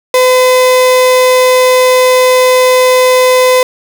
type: tone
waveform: 35% pulse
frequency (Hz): 508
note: B4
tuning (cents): +49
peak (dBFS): -3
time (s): 0.14-3.63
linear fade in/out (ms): 2
effects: none